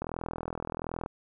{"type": "click train", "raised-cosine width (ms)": 1, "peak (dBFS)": -20, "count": 44, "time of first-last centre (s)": [0.02, 1.061], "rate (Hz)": 41.3, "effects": []}